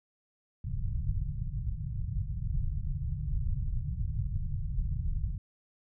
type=low-pass noise; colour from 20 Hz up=pink; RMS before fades=-32 dBFS; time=0.64-5.38 s; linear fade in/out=5 ms; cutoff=150 Hz; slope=48 dB/octave; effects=none